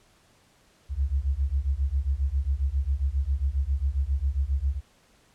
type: beating tone pair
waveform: sine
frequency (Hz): 65 / 72.4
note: C2 / D2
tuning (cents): -11 / -24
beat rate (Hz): 7.4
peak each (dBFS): -26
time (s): 0.89-4.81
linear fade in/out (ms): 50
effects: pink hiss -61 dBFS RMS until 5.34 s + low-pass 10000 Hz 12 dB/octave